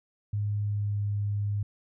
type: tone with pitch glide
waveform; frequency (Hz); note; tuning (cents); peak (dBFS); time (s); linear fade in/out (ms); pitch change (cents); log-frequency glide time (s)
sine; 103.5 to 102.49; G#2 to G#2; -5 to -22; -26; 0.33-1.63; 5; -17; 0.6-1
effects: none